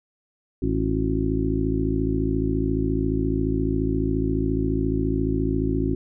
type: harmonic tone with a mistuned harmonic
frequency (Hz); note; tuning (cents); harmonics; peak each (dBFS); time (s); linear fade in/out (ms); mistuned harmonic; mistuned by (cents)
54.4; A1; -19; 1 / 2 / 3 / 4 / 5 / 6 / 7; -27 / -28 / -30 / -35 / -25 / -31 / -28; 0.62-5.95; 5; 7; -80
effects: none